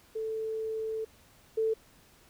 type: tone pair in turn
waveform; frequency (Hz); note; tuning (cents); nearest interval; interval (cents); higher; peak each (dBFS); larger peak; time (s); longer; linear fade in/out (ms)
sine; 441.2 / 443.2; A4 / A4; +5 / +13; unison; 8; second; -31 / -25; second; 0.15-1.05 / 1.57-1.74; first; 10
effects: pink hiss -60 dBFS RMS until 2.29 s

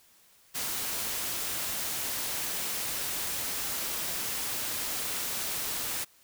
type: noise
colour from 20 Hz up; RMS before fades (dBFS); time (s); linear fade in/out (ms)
white; -33; 0.54-6.05; 20
effects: white hiss -61 dBFS RMS until 6.23 s

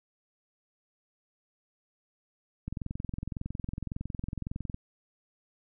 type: click train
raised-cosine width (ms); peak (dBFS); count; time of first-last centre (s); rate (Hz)
5; -22; 46; 2.68-4.744; 21.8
effects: none

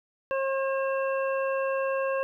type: harmonic tone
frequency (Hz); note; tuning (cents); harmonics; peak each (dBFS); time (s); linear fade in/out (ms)
538; C5; +48; 1 / 2 / 3 / 5; -26 / -33 / -36 / -39; 0.31-2.23; 0
effects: 11-bit

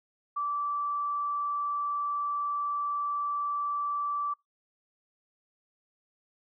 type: tone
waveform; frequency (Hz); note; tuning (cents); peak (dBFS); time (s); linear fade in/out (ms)
sine; 1162; D6; -19; -28; 0.36-4.34; 10
effects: noise-tail reverb RT60 0.2 s tail -26 dB re dry

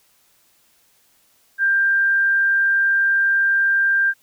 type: tone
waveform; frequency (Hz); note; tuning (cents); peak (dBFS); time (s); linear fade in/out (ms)
sine; 1588; G6; +22; -14; 1.58-4.14; 50
effects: white hiss -59 dBFS RMS until 4.22 s

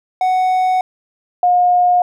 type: tone pair in turn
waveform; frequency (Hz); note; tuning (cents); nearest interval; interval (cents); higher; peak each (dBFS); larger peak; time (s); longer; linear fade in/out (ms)
triangle / sine; 742 / 716.1; F#5 / F5; +5 / +43; minor second; 62; first; -10 / -9; second; 0.21-0.81 / 1.43-2.02; first; 2
effects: none

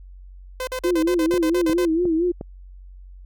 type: tone bursts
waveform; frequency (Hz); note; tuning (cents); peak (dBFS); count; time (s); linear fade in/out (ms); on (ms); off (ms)
sawtooth; 512; C5; -38; -21; 11; 0.6-1.852; 2; 72; 46
type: tone with vibrato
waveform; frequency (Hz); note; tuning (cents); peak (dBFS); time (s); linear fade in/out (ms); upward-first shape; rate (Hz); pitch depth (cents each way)
sine; 337.6; E4; +41; -17; 0.84-2.32; 10; sine; 4.4; 110
type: click train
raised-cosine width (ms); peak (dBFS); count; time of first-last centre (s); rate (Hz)
2; -17; 4; 1.34-2.411; 2.8
effects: added 46 Hz sine -39 dBFS peak until 3.25 s

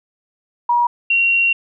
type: tone pair in turn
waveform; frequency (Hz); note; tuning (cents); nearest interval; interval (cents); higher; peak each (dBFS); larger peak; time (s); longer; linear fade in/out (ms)
sine; 958 / 2747; A#5 / F7; +47 / -29; octave + tritone; 1824; second; -12; neither; 0.69-0.87 / 1.1-1.53; second; 5
effects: none

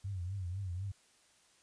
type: tone with vibrato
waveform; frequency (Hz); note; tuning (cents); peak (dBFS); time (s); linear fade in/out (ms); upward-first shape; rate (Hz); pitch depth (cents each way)
sine; 93.2; F#2; +13; -36; 0.04-0.92; 10; triangle; 4; 150
effects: white hiss -67 dBFS RMS until 1.62 s + resampled to 22050 Hz

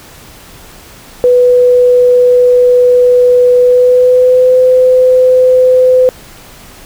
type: tone with pitch glide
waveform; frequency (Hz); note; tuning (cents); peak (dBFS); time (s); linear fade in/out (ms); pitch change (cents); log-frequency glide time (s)
sine; 494.7 to 508.9; B4 to C5; +3 to -48; -3; 1.24-6.09; 0; +49; 3.61-4.58
effects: pink hiss -35 dBFS RMS until 6.85 s

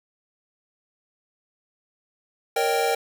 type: chord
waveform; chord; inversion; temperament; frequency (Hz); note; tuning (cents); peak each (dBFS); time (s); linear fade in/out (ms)
square; Eb dominant seventh; second; equal with one note detuned; 466.2 / 554.4 / 613.7 / 784; Bb4 / Db5 / Eb5 / G5; 0 / 0 / -24 / 0; -25 / -30 / -30 / -25; 2.56-2.95; 5
effects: none

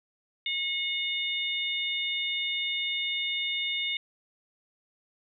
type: harmonic tone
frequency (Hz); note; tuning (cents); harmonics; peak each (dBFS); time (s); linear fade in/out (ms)
724; F#5; -38; 3 / 4 / 5; -32 / -34 / -31; 0.46-3.97; 2
effects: none

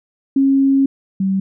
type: tone pair in turn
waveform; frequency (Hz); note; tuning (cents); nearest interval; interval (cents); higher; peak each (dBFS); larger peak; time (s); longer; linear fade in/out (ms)
sine; 272.2 / 192.47; C#4 / G3; -31 / -31; tritone; 600; first; -10 / -14; first; 0.36-0.86 / 1.2-1.4; first; 5
effects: none

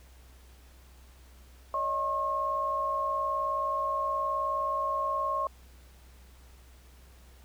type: tone cluster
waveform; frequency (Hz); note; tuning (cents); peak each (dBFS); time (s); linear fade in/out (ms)
sine; 567 / 626 / 1079; C#5 / D#5 / C#6; +39 / +10 / -47; -37 / -36 / -28; 1.74-5.47; 2
effects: added 63 Hz sine -52 dBFS peak until 7.44 s + pink hiss -60 dBFS RMS until 7.44 s

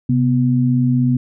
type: tone pair together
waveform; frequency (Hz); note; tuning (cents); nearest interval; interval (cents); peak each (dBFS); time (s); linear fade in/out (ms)
sine; 130.81 / 246.9; C3 / B3; 0 / 0; major seventh; 1100; -15; 0.09-1.17; 5
effects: none

